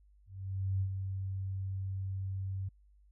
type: tone with ADSR envelope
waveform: sine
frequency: 96 Hz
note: G2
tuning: 36 cents flat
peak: -28 dBFS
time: 0.26-2.69 s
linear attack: 550 ms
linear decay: 75 ms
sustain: -6 dB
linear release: 8 ms
effects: added 50 Hz sine -60 dBFS peak until 3.11 s